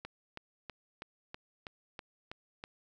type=click train; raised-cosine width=0.3 ms; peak=-26 dBFS; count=9; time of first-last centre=0.05-2.639 s; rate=3.09 Hz; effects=none